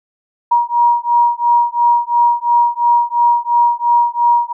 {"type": "beating tone pair", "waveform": "sine", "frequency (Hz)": [950, 952.9], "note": ["A#5", "A#5"], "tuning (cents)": [33, 38], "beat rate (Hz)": 2.9, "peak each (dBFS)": -13, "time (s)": [0.51, 4.53], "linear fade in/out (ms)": 10, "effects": []}